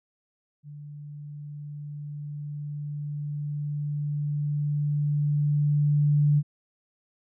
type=tone with level ramp; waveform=sine; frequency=146.83 Hz; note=D3; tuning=in tune; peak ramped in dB=-39 to -17 dBFS; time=0.63-6.43 s; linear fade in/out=50 ms; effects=none